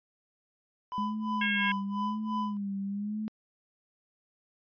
triangle tone with tremolo, 1001 Hz, B5, 23 cents sharp, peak -28 dBFS, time 0.92-2.57 s, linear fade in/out 0 ms, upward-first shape sine, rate 2.9 Hz, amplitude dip 95%
sine tone with vibrato, 206.5 Hz, G#3, 10 cents flat, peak -31 dBFS, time 0.98-3.28 s, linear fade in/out 0 ms, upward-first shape sine, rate 0.97 Hz, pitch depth 86 cents each way
harmonic tone, 542 Hz, C#5, 39 cents flat, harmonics 3 / 4 / 5 / 6, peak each -30 / -32 / -34 / -36 dBFS, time 1.41-1.72 s, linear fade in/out 5 ms
effects resampled to 11025 Hz

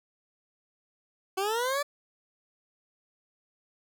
20% pulse linear sweep, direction up, 372.7 to 587.3 Hz, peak -22 dBFS, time 1.37-1.83 s, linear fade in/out 10 ms, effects none

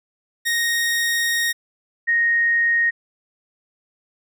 sawtooth / sine tone pair in turn, 1864.7 / 1864.7 Hz, A#6 / A#6, 0 / 0 cents, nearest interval unison, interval 0 cents, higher neither, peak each -15 dBFS, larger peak neither, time 0.45-1.53 / 2.07-2.91 s, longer first, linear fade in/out 20 ms, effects none

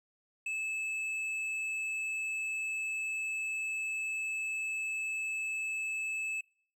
sine tone with hard clipping, 2611 Hz, E7, 17 cents flat, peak -34 dBFS, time 0.46-6.41 s, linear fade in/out 5 ms, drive 5 dB, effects noise-tail reverb RT60 0.5 s tail -23 dB re dry

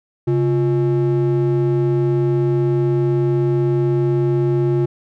triangle ring-modulated tone, 243.5 Hz, B3, 24 cents flat, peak -9 dBFS, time 0.27-4.86 s, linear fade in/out 10 ms, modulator 108 Hz, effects none

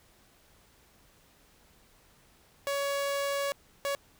sawtooth tone bursts at uneven times, 561 Hz, C#5, 21 cents sharp, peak -25 dBFS, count 2, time 2.67-3.52 / 3.85-3.95 s, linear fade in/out 0 ms, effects pink hiss -62 dBFS RMS until 4.19 s

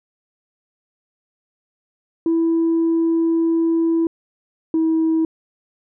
sine tone pair in turn, 330 / 322.3 Hz, E4 / E4, +2 / -39 cents, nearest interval unison, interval 41 cents, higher first, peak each -13 dBFS, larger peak neither, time 2.26-4.07 / 4.74-5.25 s, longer first, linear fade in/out 2 ms, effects tanh soft clip ceiling -12 dBFS

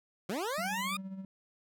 20% pulse linear sweep, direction up, 164.81 to 1244.5 Hz, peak -28 dBFS, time 0.29-0.97 s, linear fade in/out 5 ms
triangle tone with tremolo, 191.6 Hz, G3, 39 cents flat, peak -35 dBFS, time 0.58-1.25 s, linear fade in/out 2 ms, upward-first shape sine, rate 15 Hz, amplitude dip 55%
effects none

